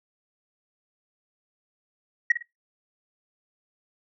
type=tone with echo; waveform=sine; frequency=1900 Hz; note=A#6; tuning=33 cents sharp; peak=-14 dBFS; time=2.3-2.32 s; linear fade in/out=5 ms; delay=53 ms; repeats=2; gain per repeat=-11 dB; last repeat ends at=2.426 s; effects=noise-tail reverb RT60 0.2 s tail -22 dB re dry + tanh soft clip ceiling -10 dBFS